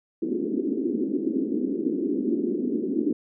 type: band-pass noise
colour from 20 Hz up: pink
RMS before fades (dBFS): -26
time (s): 0.22-3.13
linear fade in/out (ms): 5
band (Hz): 230 to 380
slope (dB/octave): 48
effects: none